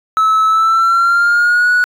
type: tone with pitch glide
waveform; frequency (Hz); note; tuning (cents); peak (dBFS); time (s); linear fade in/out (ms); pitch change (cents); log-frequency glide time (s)
triangle; 1300 to 1467.7; E6 to F#6; -24 to -14; -6; 0.17-1.84; 0; +210; 0.47-1.72
effects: tanh soft clip ceiling -3 dBFS